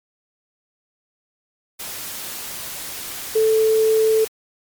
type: tone in noise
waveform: sine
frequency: 440 Hz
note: A4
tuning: in tune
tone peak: -13 dBFS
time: 3.35-4.25 s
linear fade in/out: 10 ms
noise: white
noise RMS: -31 dBFS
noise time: 1.79-4.28 s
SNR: +15 dB
effects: MP3 96 kbps